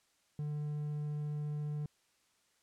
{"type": "tone", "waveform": "triangle", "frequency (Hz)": 148.8, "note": "D3", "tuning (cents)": 23, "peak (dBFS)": -33, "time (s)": [0.39, 1.86], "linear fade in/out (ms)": 2, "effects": ["white hiss -73 dBFS RMS until 2.62 s", "low-pass 9000 Hz 12 dB/octave"]}